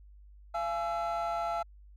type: tone cluster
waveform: triangle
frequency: 684 / 843 / 1333 Hz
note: F5 / G#5 / E6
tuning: -36 / +26 / +19 cents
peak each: -30 / -33 / -34 dBFS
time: 0.54-1.63 s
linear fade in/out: 10 ms
effects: tanh soft clip ceiling -23 dBFS + added 50 Hz sine -51 dBFS peak until 1.96 s